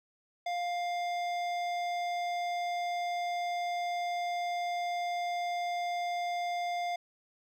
triangle tone with hard clipping, 702 Hz, F5, 9 cents sharp, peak -33 dBFS, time 0.46-6.96 s, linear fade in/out 5 ms, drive 17 dB, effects none

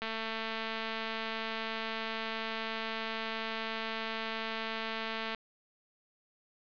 click train, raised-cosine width 0.3 ms, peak -21 dBFS, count 1189, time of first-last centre 0.02-5.347 s, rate 223 Hz, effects resampled to 11025 Hz + 9-bit

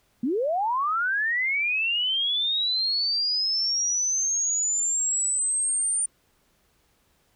sine linear sweep, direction up, 220 to 9100 Hz, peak -22 dBFS, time 0.23-6.06 s, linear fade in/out 5 ms, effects pink hiss -66 dBFS RMS until 7.35 s

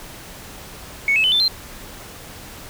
sine tone with pitch steps, 2217 / 2591 / 3029 / 3540 / 4137 Hz, C#7 / E7 / F#7 / A7 / C8, 0 / -30 / +40 / +10 / -20 cents, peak -13 dBFS, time 1.08-1.48 s, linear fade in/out 2 ms, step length 80 ms, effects tanh soft clip ceiling -9 dBFS + pink hiss -38 dBFS RMS until 2.69 s

